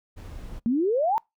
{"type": "noise", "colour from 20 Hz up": "brown", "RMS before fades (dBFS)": -38, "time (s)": [0.16, 0.6], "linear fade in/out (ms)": 20}
{"type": "exponential sweep", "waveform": "sine", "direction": "up", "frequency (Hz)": [220.3, 932.3], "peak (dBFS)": -20, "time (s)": [0.66, 1.18], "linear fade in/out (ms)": 0}
{"effects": ["noise-tail reverb RT60 0.2 s tail -26 dB re dry"]}